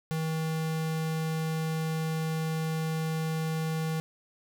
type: tone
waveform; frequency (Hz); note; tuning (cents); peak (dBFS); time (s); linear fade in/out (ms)
square; 159.6; D#3; +44; -29; 0.11-4; 0
effects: none